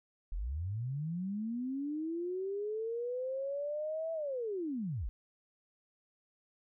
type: linear two-way sweep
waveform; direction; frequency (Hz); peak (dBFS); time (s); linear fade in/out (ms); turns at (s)
sine; up then down; 36.71 to 659.3 to 36.71; -34; 0.32-5.09; 0; 4.13
effects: none